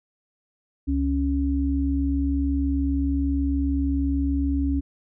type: tone pair together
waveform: sine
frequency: 69.37 / 277.2 Hz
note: C#2 / C#4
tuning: +2 / 0 cents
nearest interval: 2 octaves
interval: 2398 cents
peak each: -23 dBFS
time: 0.87-4.81 s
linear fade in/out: 20 ms
effects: none